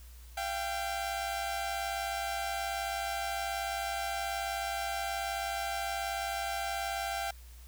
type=tone pair together; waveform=sawtooth; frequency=685.2 / 784 Hz; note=F5 / G5; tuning=-33 / 0 cents; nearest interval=major second; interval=233 cents; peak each=-33 / -31 dBFS; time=0.37-7.31 s; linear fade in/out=5 ms; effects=added 60 Hz sine -48 dBFS peak until 7.67 s + white hiss -59 dBFS RMS until 7.67 s